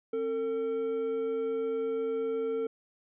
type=tone pair together; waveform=triangle; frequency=266 / 451.4 Hz; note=C4 / A4; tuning=+29 / +44 cents; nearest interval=major sixth; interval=915 cents; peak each=-37 / -27 dBFS; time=0.13-2.67 s; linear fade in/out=5 ms; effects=resampled to 8000 Hz